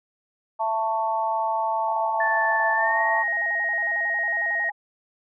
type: harmonic tone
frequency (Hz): 221.9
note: A3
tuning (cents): +15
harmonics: 3 / 4 / 5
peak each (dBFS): -28 / -23 / -31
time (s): 0.59-3.24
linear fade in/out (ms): 20
type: tone with vibrato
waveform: sine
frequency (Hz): 745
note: F#5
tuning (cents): +12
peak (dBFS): -32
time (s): 1.87-4.72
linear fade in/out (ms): 10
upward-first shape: square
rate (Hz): 11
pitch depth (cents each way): 180
type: tone with pitch glide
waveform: sine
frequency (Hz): 1760 to 1875.5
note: A6 to A#6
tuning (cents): 0 to +10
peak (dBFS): -22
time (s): 2.2-4.7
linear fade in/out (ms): 5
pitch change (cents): +110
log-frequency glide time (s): 2.73-3.01
effects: none